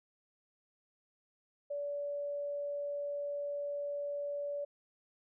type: tone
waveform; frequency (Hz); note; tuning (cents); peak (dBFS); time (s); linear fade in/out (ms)
sine; 575; D5; -37; -35; 1.7-4.65; 10
effects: none